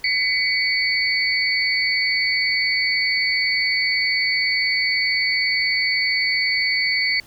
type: tone cluster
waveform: sine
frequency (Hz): 2023 / 2239 / 4490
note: B6 / C#7 / C#8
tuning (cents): +41 / +17 / +21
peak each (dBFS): -22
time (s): 0.04-7.2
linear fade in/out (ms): 2
effects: pink hiss -49 dBFS RMS until 7.26 s